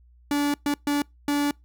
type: tone bursts at uneven times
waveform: 45% pulse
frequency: 288.8 Hz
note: D4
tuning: 29 cents flat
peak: -21 dBFS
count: 4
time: 0.31-0.54 / 0.66-0.74 / 0.87-1.02 / 1.28-1.51 s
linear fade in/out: 2 ms
effects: noise-tail reverb RT60 0.2 s tail -26 dB re dry + added 60 Hz sine -52 dBFS peak until 1.64 s